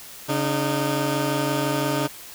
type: tone pair together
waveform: 15% pulse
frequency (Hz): 139.92 / 305.7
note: C#3 / D#4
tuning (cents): +17 / -30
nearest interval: octave + major second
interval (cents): 1353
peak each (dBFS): -18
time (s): 0.28-2.08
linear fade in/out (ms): 20
effects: white hiss -41 dBFS RMS until 2.34 s